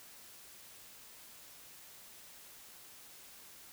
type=silence; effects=white hiss -55 dBFS RMS until 3.72 s